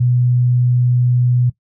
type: tone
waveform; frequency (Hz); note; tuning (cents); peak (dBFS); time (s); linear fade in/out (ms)
sine; 123.47; B2; 0; -11; 0-1.5; 10
effects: noise-tail reverb RT60 0.1 s tail -17 dB re dry